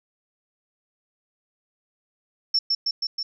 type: tone with echo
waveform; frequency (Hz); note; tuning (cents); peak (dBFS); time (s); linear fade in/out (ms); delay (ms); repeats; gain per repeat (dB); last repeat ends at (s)
sine; 5400; E8; +41; -17; 2.54-2.59; 5; 160; 4; -2; 3.23
effects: none